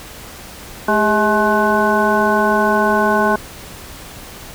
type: harmonic tone with a mistuned harmonic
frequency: 213.4 Hz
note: G#3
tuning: 47 cents sharp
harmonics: 1 / 2 / 3 / 4 / 5 / 7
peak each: -19 / -19 / -19 / -19 / -19 / -19 dBFS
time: 0.88-3.36 s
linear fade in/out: 5 ms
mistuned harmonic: 2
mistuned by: -85 cents
effects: pink hiss -35 dBFS RMS until 4.54 s